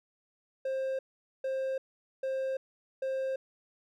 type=tone bursts; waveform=triangle; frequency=530 Hz; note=C5; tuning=22 cents sharp; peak=-28 dBFS; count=4; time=0.65-3.36 s; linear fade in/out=5 ms; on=340 ms; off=450 ms; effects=none